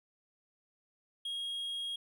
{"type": "tone", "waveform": "triangle", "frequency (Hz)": 3273, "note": "G#7", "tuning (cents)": -26, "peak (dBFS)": -34, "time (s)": [1.25, 1.96], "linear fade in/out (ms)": 5, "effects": []}